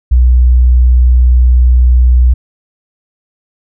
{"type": "tone", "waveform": "sine", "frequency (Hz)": 61.74, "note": "B1", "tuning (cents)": 0, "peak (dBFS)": -3, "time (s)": [0.11, 2.34], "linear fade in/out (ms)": 10, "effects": []}